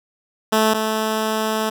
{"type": "tone pair in turn", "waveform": "10% pulse", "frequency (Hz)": [218.4, 218.4], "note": ["A3", "A3"], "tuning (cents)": [-13, -13], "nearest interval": "unison", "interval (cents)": 0, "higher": "neither", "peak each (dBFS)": [-6, -11], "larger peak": "first", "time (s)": [[0.52, 0.74], [0.74, 1.7]], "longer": "second", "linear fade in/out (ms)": 10, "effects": []}